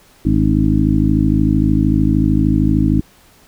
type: harmonic tone with a mistuned harmonic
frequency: 53.2 Hz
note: G#1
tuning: 42 cents sharp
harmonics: 1 / 2 / 3 / 4 / 5 / 6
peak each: -18 / -18 / -18 / -18 / -18 / -18 dBFS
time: 0.25-3.01 s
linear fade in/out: 5 ms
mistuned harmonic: 6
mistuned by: -52 cents
effects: pink hiss -49 dBFS RMS until 3.47 s